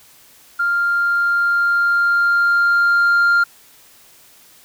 sine tone with level ramp, 1396.9 Hz, F6, in tune, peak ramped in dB -14 to -8 dBFS, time 0.59-3.44 s, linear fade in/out 10 ms, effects tanh soft clip ceiling -10 dBFS + white hiss -48 dBFS RMS until 4.64 s

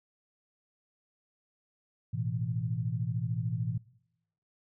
sine chord, A suspended second, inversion none, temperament equal, 110 / 123.47 / 164.81 Hz, A2 / B2 / E3, 0 / 0 / 0 cents, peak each -33 / -33 / -36 dBFS, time 2.13-3.78 s, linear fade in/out 10 ms, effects noise-tail reverb RT60 0.9 s tail -23 dB re dry

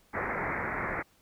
white low-pass noise, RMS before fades -33 dBFS, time 0.13-1.03 s, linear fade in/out 20 ms, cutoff 2200 Hz, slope 96 dB/octave, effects pink hiss -65 dBFS RMS until 1.21 s

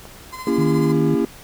click, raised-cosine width 1 ms, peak -24 dBFS, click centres 0.054 s
35% pulse tone with tremolo, 1028 Hz, C6, 31 cents flat, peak -27 dBFS, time 0.32-0.93 s, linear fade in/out 20 ms, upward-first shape sine, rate 14 Hz, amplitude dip 55%
triangle chord, A# diminished seventh, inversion none, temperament just, 233.1 / 279.7 / 335.6 / 402.8 Hz, A#3 / C#4 / E4 / G4, 0 / +16 / +31 / +47 cents, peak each -20 dBFS, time 0.47-1.25 s, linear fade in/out 2 ms
sine tone, 155.56 Hz, D#3, in tune, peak -19 dBFS, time 0.58-1.15 s, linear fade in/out 5 ms
effects pink hiss -42 dBFS RMS until 1.43 s

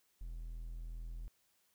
triangle tone, 41.2 Hz, E1, in tune, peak -40 dBFS, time 0.21-1.28 s, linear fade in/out 0 ms, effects white hiss -75 dBFS RMS until 1.74 s

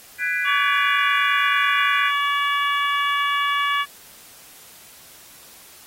sine chord, G# half-diminished seventh, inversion third, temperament just, 1495.1 / 1661.2 / 1993.5 / 2392 Hz, F#6 / G#6 / B6 / D7, +18 / 0 / +16 / +31 cents, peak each -26 dBFS, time 0.18-2.12 s, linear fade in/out 50 ms
harmonic tone, 570 Hz, C#5, 48 cents sharp, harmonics 2 / 3 / 4 / 5 / 6, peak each -21 / -25 / -27 / -29 / -31 dBFS, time 0.44-3.86 s, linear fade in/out 50 ms
effects white hiss -46 dBFS RMS until 5.86 s + AAC 48 kbps

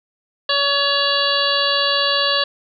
harmonic tone, 565 Hz, C#5, 33 cents sharp, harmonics 1 / 2 / 3 / 5 / 6 / 7 / 8, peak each -23 / -23 / -23 / -23 / -23 / -23 / -23 dBFS, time 0.49-2.44 s, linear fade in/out 5 ms, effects none

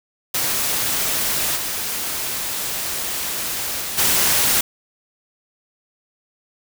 white noise with level steps, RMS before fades -21 / -25 / -27 / -17 dBFS, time 0.34-4.61 s, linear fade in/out 5 ms, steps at 1.55 / 3.8 / 3.97 s, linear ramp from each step 20 ms, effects none

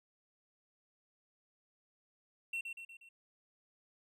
triangle tone with echo, 2715 Hz, F7, 50 cents flat, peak -34 dBFS, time 2.53-2.61 s, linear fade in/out 5 ms, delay 120 ms, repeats 4, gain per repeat -5 dB, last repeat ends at 3.09 s, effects none

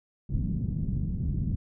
white low-pass noise, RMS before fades -29 dBFS, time 0.29-1.56 s, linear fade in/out 10 ms, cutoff 180 Hz, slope 24 dB/octave, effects none

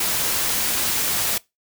white noise, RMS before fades -22 dBFS, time 0-1.38 s, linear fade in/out 5 ms, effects noise-tail reverb RT60 0.2 s tail -22 dB re dry

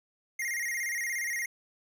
square tone with vibrato, 2000 Hz, B6, 21 cents sharp, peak -31 dBFS, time 0.39-1.46 s, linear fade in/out 5 ms, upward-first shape square, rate 17 Hz, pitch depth 95 cents each way, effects 12-bit

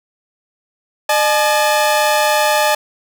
sawtooth tone pair together, 605 / 855.6 Hz, D#5 / A5, -49 / -49 cents, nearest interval tritone, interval 600 cents, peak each -11 dBFS, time 1.09-2.75 s, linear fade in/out 5 ms, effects none

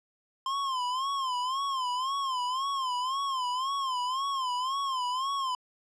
square tone with vibrato, 1046.5 Hz, C6, in tune, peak -29 dBFS, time 0.46-5.55 s, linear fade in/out 2 ms, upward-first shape sine, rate 1.9 Hz, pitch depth 110 cents each way, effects low-pass 6000 Hz 12 dB/octave

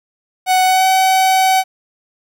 45% pulse tone with pitch glide, 744 to 757 Hz, F#5 to F#5, +9 to +39 cents, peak -10 dBFS, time 0.46-1.64 s, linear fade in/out 50 ms, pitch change +30 cents, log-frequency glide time 0.64-0.86 s, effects 8-bit

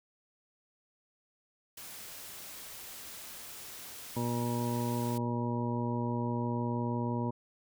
white noise, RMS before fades -46 dBFS, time 1.77-5.18 s, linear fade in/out 5 ms
harmonic tone, 119.6 Hz, A#2, 45 cents sharp, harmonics 1 / 2 / 3 / 4 / 5 / 7 / 8, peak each -34 / -34 / -40 / -42 / -44 / -47 / -39 dBFS, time 4.16-7.31 s, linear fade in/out 10 ms
effects none

